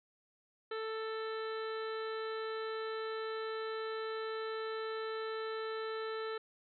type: harmonic tone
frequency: 441.9 Hz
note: A4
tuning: 7 cents sharp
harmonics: 1 / 2 / 3 / 4 / 5 / 6 / 7 / 8 / 9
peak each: -38 / -51 / -44 / -48 / -56 / -59 / -56 / -61 / -52 dBFS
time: 0.71-6.38 s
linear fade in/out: 5 ms
effects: none